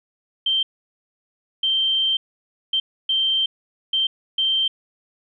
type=tone bursts at uneven times; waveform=sine; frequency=3136 Hz; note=G7; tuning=in tune; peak=-17 dBFS; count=6; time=0.46-0.63 / 1.63-2.17 / 2.73-2.8 / 3.09-3.46 / 3.93-4.07 / 4.38-4.68 s; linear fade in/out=5 ms; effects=none